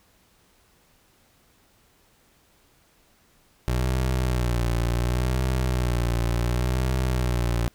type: tone with vibrato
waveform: 25% pulse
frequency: 61.1 Hz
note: B1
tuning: 18 cents flat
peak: -18 dBFS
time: 3.68-7.68 s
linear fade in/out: 0 ms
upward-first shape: sine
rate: 0.69 Hz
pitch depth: 79 cents each way
effects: pink hiss -61 dBFS RMS until 7.74 s